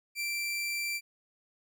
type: tone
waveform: sawtooth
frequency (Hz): 2349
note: D7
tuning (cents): 0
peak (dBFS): -28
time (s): 0.15-1.01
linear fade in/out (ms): 50
effects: none